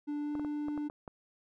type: tone with pitch glide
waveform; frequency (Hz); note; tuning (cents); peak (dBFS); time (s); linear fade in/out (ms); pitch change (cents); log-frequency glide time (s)
triangle; 293.7 to 296.1; D4 to D4; 0 to +14; -31; 0.07-0.89; 20; +14; 0.2-0.33
type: clicks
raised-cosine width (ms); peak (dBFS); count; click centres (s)
1; -29; 7; 0.353 / 0.396 / 0.448 / 0.684 / 0.777 / 0.899 / 1.078
effects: none